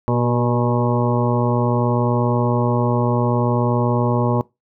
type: harmonic tone with a mistuned harmonic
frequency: 120.6 Hz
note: B2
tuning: 41 cents flat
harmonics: 1 / 2 / 3 / 4 / 5 / 7 / 8 / 9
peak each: -19 / -22 / -24 / -25 / -26 / -27 / -28 / -29 dBFS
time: 0.08-4.41 s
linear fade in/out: 0 ms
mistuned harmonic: 3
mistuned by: +35 cents
effects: noise-tail reverb RT60 0.2 s tail -21 dB re dry